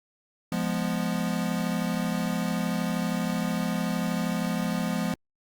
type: chord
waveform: square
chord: F diminished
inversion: none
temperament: equal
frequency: 174.61 / 207.7 / 246.9 Hz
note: F3 / Ab3 / Cb4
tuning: 0 / 0 / 0 cents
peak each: -30 / -31 / -32 dBFS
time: 0.52-5.14 s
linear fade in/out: 2 ms
effects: Opus 48 kbps